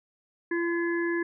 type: harmonic tone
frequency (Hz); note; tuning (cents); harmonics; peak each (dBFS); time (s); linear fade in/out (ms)
340.8; F4; -42; 1 / 3 / 5 / 6; -26 / -39 / -32 / -41; 0.51-1.23; 5
effects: none